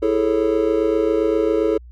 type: chord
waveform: triangle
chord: A major seventh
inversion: second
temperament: just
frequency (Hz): 330 / 412.5 / 440 / 550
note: E4 / G#4 / A4 / C#5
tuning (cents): +2 / -12 / 0 / -14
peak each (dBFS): -19 / -21 / -17 / -22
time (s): 0.02-1.78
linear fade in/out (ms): 10
effects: added 60 Hz sine -38 dBFS peak until 1.91 s